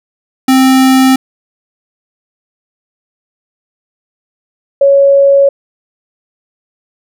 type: tone pair in turn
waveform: square / sine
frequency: 262.4 / 556 Hz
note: C4 / C#5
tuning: +5 / +5 cents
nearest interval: octave + minor second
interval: 1300 cents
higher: second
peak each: -5 / -3 dBFS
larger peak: second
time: 0.48-1.16 / 4.81-5.49 s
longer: neither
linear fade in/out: 5 ms
effects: none